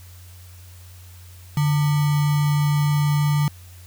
sine tone with sample-and-hold, 146.83 Hz, D3, in tune, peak -16 dBFS, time 1.57-3.48 s, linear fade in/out 2 ms, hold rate 1050 Hz, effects added 89 Hz sine -41 dBFS peak until 3.86 s + white hiss -50 dBFS RMS until 3.86 s

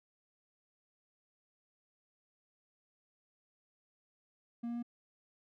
triangle tone with pitch steps, 235.1 / 236.7 / 238.4 Hz, A#3 / A#3 / A#3, +15 / +27 / +39 cents, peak -34 dBFS, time 4.63-4.828 s, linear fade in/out 10 ms, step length 66 ms, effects none

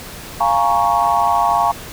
sine chord, Bb minor seventh, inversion second, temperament equal, 698.5 / 830.6 / 932.3 / 1108.7 Hz, F5 / Ab5 / Bb5 / Db6, 0 / 0 / 0 / 0 cents, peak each -18 dBFS, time 0.4-1.72 s, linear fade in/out 10 ms, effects pink hiss -33 dBFS RMS until 1.92 s

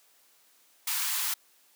white high-pass noise, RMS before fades -30 dBFS, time 0.87-1.34 s, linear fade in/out 5 ms, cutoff 870 Hz, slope 48 dB/octave, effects white hiss -63 dBFS RMS until 1.75 s + high-pass 300 Hz 12 dB/octave

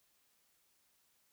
silence, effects white hiss -74 dBFS RMS until 1.32 s

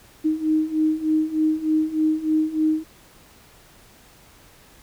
sine beating tone pair, 310 / 313.3 Hz, D#4 / D#4, -6 / +12 cents, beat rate 3.3 Hz, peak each -23 / -20 dBFS, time 0.24-2.84 s, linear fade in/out 20 ms, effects pink hiss -51 dBFS RMS until 4.82 s

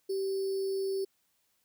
sine tone with sample-and-hold, 387.6 Hz, G4, 20 cents flat, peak -29 dBFS, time 0.09-1.05 s, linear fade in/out 10 ms, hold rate 4900 Hz, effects white hiss -74 dBFS RMS until 1.64 s

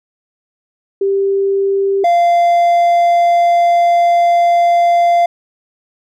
sine / triangle tone pair in turn, 393.1 / 691.6 Hz, G4 / F5, +5 / -17 cents, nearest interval minor seventh, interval 978 cents, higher second, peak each -11 / -6 dBFS, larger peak second, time 1.01-2.04 / 2.04-5.26 s, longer second, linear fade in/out 5 ms, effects none

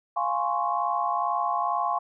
sine chord, Db major seventh, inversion first, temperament equal, 698.5 / 830.6 / 1046.5 / 1108.7 Hz, F5 / Ab5 / C6 / Db6, 0 / 0 / 0 / 0 cents, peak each -29 dBFS, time 0.16-1.99 s, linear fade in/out 10 ms, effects none

